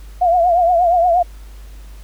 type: tone with vibrato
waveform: sine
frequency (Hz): 698.5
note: F5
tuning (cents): 0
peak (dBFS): -10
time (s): 0.21-1.23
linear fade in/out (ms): 10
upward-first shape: triangle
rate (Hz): 8.5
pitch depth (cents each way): 100
effects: added 50 Hz sine -33 dBFS peak until 2.03 s + pink hiss -48 dBFS RMS until 2.03 s